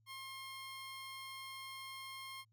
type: tone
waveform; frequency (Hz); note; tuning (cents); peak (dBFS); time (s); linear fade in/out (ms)
15% pulse; 1068; C6; +35; -40; 0.06-2.45; 50
effects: added 110 Hz sine -70 dBFS peak until 2.52 s